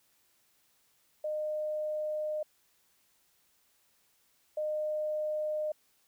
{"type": "tone pair in turn", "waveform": "sine", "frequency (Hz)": [611, 611], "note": ["D#5", "D#5"], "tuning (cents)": [-32, -32], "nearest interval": "unison", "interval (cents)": 0, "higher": "neither", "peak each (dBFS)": [-31, -30], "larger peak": "second", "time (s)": [[1.24, 2.43], [4.57, 5.72]], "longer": "first", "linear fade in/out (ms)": 5, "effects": ["white hiss -70 dBFS RMS until 6.07 s"]}